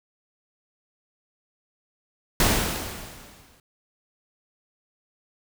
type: noise with exponential decay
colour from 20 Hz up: pink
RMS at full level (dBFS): -18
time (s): 2.4-3.6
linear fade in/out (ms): 2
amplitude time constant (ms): 260
effects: none

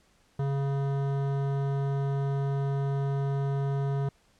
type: tone with hard clipping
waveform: sine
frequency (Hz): 138.59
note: C#3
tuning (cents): 0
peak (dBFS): -28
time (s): 0.39-4.09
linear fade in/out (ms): 5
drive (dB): 15
effects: pink hiss -65 dBFS RMS until 4.39 s + low-pass 9000 Hz 12 dB/octave

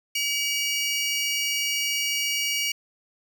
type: tone pair together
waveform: 25% pulse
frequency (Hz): 2282 / 2859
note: C#7 / F7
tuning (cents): +50 / +40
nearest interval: major third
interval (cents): 390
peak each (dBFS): -23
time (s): 0.15-2.72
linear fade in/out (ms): 5
effects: none

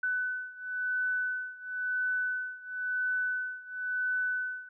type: beating tone pair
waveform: sine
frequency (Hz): 1500 / 1500.97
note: F#6 / F#6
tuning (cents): +23 / +24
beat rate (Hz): 0.97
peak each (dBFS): -32 / -34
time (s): 0.03-4.69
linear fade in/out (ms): 5
effects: none

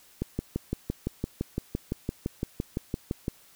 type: click train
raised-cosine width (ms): 3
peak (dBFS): -15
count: 19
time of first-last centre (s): 0.22-3.281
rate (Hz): 5.88
effects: white hiss -57 dBFS RMS until 3.55 s

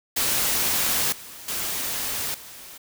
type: noise with level steps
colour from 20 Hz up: white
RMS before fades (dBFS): -23 / -41 / -28 / -42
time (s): 0.16-2.78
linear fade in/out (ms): 10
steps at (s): 1.12 / 1.48 / 2.34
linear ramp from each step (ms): 5
effects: none

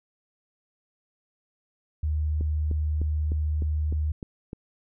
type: tone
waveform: sine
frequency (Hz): 76.3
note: D#2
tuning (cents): -33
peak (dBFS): -23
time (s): 2.03-4.12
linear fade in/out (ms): 5
type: click train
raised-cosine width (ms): 3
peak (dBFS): -22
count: 8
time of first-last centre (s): 2.41-4.531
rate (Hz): 3.3
effects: none

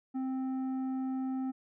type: tone with tanh clipping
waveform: sine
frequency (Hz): 261.9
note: C4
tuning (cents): +2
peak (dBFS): -33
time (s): 0.14-1.52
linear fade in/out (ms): 20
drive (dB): 8
effects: none

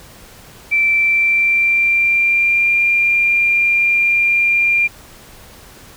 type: tone with pitch glide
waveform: sine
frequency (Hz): 2336 to 2392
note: D7 to D7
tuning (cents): -10 to +31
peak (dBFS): -11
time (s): 0.71-4.88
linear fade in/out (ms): 20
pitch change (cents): +41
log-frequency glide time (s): 0.95-2.75
effects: pink hiss -41 dBFS RMS until 5.96 s

